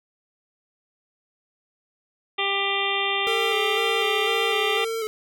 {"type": "harmonic tone", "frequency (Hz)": 396.3, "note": "G4", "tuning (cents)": 19, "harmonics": [1, 2, 3, 5, 6, 7, 8, 9], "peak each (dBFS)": [-30, -30, -30, -30, -30, -30, -30, -30], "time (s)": [2.38, 4.85], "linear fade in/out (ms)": 10}
{"type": "tone with vibrato", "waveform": "square", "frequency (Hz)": 441.5, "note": "A4", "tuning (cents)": 6, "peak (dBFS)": -26, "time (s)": [3.27, 5.07], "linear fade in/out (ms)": 0, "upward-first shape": "square", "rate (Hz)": 2, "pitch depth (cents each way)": 40}
{"effects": []}